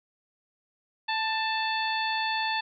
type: harmonic tone with a mistuned harmonic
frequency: 880 Hz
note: A5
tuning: in tune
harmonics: 1 / 2 / 3 / 4 / 5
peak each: -29 / -32 / -34 / -35 / -36 dBFS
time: 1.08-2.61 s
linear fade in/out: 10 ms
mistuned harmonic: 2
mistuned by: +16 cents
effects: none